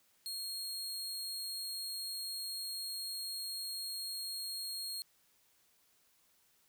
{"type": "tone", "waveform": "sawtooth", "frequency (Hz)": 4262, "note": "C8", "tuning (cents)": 31, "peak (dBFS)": -36, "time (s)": [0.26, 5.02], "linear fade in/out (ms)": 0, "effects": ["white hiss -71 dBFS RMS until 6.68 s"]}